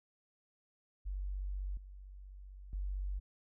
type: tone with level steps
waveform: sine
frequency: 47.79 Hz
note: G1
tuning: 43 cents flat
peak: -36 / -48 / -35 dBFS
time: 1.05-3.2 s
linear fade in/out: 20 ms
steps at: 1.77 / 2.73 s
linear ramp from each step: 2 ms
effects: none